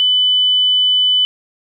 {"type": "tone", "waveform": "sine", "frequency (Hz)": 3000, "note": "F#7", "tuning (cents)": 23, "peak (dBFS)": -10, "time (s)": [0, 1.25], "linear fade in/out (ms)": 0, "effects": ["8-bit"]}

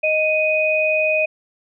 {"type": "tone pair together", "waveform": "sine", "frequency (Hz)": [622.3, 2494], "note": ["D#5", "D#7"], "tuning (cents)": [0, 3], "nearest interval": "2 octaves", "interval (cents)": 2403, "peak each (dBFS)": -18, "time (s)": [0.03, 1.26], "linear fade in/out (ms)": 10, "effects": []}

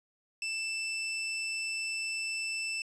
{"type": "tone", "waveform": "sawtooth", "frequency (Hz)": 2652, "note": "E7", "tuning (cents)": 10, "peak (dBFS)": -29, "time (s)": [0.42, 2.82], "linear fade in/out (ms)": 2, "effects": ["resampled to 22050 Hz", "10-bit"]}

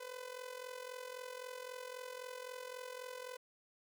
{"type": "tone with amplitude modulation", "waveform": "sawtooth", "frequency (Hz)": 503, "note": "B4", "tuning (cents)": 32, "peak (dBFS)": -38, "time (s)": [0, 3.37], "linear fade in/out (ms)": 10, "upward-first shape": "sine", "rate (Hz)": 43.8, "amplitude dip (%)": 75, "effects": []}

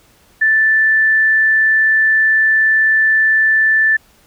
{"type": "tone", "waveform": "sine", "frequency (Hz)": 1761, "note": "A6", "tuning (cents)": 1, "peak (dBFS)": -9, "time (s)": [0.41, 3.97], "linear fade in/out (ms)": 10, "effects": ["pink hiss -51 dBFS RMS until 4.26 s"]}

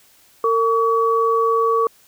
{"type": "tone pair together", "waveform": "sine", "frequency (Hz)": [455.5, 1134.3], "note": ["A#4", "C#6"], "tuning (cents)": [-40, 39], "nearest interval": "octave + major third", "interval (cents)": 1579, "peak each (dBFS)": -17, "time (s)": [0.44, 1.87], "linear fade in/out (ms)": 2, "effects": ["white hiss -53 dBFS RMS until 2.07 s"]}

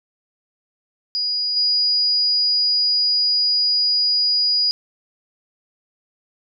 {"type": "tone with level steps", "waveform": "sine", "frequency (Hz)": 4900, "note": "D#8", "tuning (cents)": -27, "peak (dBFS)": [-19, -15], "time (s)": [1.15, 4.71], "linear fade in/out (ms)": 0, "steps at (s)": 1.56, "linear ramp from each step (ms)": 10, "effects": []}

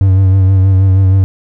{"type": "tone with vibrato", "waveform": "triangle", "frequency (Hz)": 95.4, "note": "G2", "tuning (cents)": -47, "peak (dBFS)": -3, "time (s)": [0.01, 1.24], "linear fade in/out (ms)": 0, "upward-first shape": "sine", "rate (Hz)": 6.3, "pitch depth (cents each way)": 34, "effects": []}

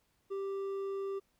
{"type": "tone with hard clipping", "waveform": "sine", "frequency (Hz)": 392, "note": "G4", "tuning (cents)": 0, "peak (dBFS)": -36, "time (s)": [0.3, 1.2], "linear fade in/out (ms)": 20, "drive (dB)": 5, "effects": ["pink hiss -75 dBFS RMS until 1.39 s"]}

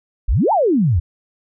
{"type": "exponential two-way sweep", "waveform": "sine", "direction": "up then down", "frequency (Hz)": [36.71, 935, 73.8], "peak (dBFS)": -12, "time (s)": [0.28, 1], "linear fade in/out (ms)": 10, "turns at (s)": 0.52, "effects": []}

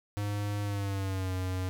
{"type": "tone with pitch glide", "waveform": "square", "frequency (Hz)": [102.7, 92.56], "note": ["G#2", "F#2"], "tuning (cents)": [-19, 1], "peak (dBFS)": -31, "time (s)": [0.17, 1.69], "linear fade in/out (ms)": 0, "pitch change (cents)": -180, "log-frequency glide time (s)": [0.63, 1.33], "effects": []}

